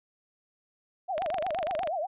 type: tone with vibrato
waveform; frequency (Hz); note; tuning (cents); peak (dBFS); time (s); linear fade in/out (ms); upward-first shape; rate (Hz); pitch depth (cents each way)
sine; 681; F5; -44; -28; 1.08-2.07; 20; triangle; 8.4; 280
type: click train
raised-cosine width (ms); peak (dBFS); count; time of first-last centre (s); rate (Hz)
0.3; -19; 18; 1.18-1.874; 24.5
effects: resampled to 8000 Hz